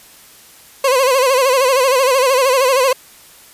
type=tone with vibrato; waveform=30% pulse; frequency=523.3 Hz; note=C5; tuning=in tune; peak=-8 dBFS; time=0.84-2.93 s; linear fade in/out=5 ms; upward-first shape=sine; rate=13 Hz; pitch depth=100 cents each way; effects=white hiss -43 dBFS RMS until 3.53 s + resampled to 32000 Hz